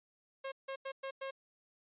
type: tone bursts at uneven times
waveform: sawtooth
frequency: 539 Hz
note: C#5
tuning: 49 cents flat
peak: -35 dBFS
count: 5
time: 0.44-0.52 / 0.68-0.76 / 0.85-0.92 / 1.03-1.11 / 1.21-1.31 s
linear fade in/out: 10 ms
effects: resampled to 8000 Hz